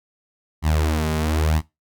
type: tone with flanger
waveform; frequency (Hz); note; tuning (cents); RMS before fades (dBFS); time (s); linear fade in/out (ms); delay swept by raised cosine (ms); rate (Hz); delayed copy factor
sawtooth; 77.78; D#2; 0; -20; 0.62-1.62; 50; 0.98 to 4.88; 1; +0.8
effects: noise-tail reverb RT60 0.2 s tail -19 dB re dry